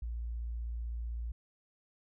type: tone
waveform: sine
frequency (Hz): 57.9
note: A#1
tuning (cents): -11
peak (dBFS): -35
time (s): 0.02-1.32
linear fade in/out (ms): 5
effects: none